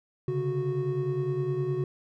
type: tone cluster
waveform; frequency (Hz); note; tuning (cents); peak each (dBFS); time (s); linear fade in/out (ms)
triangle; 134.4 / 144.2 / 368.1; C3 / D3 / F#4; +47 / -31 / -9; -30 / -30 / -27; 0.28-1.84; 2
effects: none